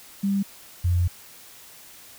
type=tone pair in turn; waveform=sine; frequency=198 / 88.2 Hz; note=G3 / F2; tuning=+18 / +18 cents; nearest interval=octave + major second; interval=1400 cents; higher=first; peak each=-20 / -18 dBFS; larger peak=second; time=0.23-0.43 / 0.84-1.08 s; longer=second; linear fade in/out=10 ms; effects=white hiss -47 dBFS RMS until 2.18 s